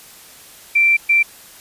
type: tone bursts at uneven times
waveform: sine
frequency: 2349 Hz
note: D7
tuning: in tune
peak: -10 dBFS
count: 2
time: 0.75-0.97 / 1.09-1.23 s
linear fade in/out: 10 ms
effects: white hiss -42 dBFS RMS until 1.6 s + resampled to 32000 Hz